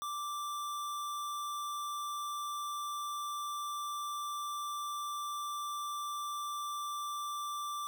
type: tone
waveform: square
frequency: 1174.7 Hz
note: D6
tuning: in tune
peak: -37 dBFS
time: 0.02-7.87 s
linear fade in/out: 0 ms
effects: none